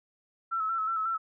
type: tone with vibrato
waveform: sine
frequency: 1318.5 Hz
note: E6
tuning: in tune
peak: -27 dBFS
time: 0.51-1.18 s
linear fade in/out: 20 ms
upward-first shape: square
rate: 5.5 Hz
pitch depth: 35 cents each way
effects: none